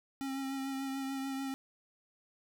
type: tone with vibrato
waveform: square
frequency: 270 Hz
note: C#4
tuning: 45 cents flat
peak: -36 dBFS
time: 0.21-1.54 s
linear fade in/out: 0 ms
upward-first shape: triangle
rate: 6.8 Hz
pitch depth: 26 cents each way
effects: none